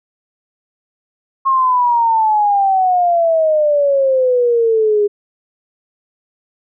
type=exponential sweep; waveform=sine; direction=down; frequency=1083 to 407.7 Hz; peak=-10 dBFS; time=1.45-5.08 s; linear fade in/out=20 ms; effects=none